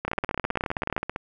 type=two click trains; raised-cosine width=0.5 ms; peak=-13 / -11 dBFS; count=18 / 18; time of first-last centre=0.05-1.161 / 0.08-0.979 s; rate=15.3 / 18.9 Hz; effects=none